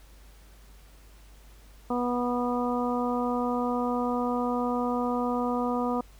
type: harmonic tone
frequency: 244.6 Hz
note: B3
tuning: 16 cents flat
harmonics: 1 / 2 / 3 / 4 / 5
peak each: -28 / -31 / -33 / -34 / -35 dBFS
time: 1.9-6.01 s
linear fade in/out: 5 ms
effects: added 50 Hz sine -50 dBFS peak until 6.19 s + pink hiss -58 dBFS RMS until 6.19 s